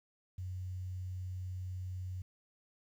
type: tone with quantisation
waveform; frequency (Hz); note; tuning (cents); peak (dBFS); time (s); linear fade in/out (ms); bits
sine; 92; F#2; -9; -38; 0.38-2.22; 5; 11
effects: none